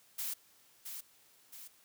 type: noise with echo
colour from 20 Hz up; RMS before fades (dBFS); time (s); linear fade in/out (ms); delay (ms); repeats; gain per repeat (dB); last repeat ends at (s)
blue; -38; 0.18-0.34; 10; 670; 2; -6; 1.68
effects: white hiss -65 dBFS RMS until 1.84 s + high-pass 80 Hz 12 dB/octave